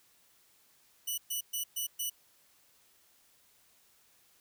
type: tone bursts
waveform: 5% pulse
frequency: 2960 Hz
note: F#7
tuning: in tune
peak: -24 dBFS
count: 5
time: 1.07-2.1 s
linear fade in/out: 10 ms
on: 110 ms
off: 120 ms
effects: white hiss -66 dBFS RMS until 4.4 s